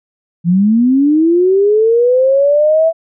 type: linear sweep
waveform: sine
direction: up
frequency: 164.81 to 662 Hz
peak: -7 dBFS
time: 0.44-2.93 s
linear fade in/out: 50 ms
effects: none